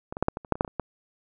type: clicks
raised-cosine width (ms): 1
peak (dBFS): -20 / -19 / -8 / -7 / -18 / -28 / -6 / -23 / -6 / -18 / -25 / -13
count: 12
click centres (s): 0.125 / 0.169 / 0.226 / 0.284 / 0.371 / 0.448 / 0.523 / 0.555 / 0.609 / 0.648 / 0.678 / 0.797
effects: none